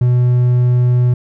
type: tone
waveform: triangle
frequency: 123.47 Hz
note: B2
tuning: in tune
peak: -7 dBFS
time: 0.01-1.14 s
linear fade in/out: 5 ms
effects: none